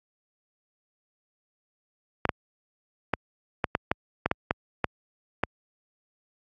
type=clicks; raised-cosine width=0.5 ms; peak=-7 dBFS; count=11; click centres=2.253 / 2.292 / 3.137 / 3.642 / 3.751 / 3.915 / 4.26 / 4.314 / 4.509 / 4.843 / 5.436 s; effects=high-pass 60 Hz 12 dB/octave + AAC 64 kbps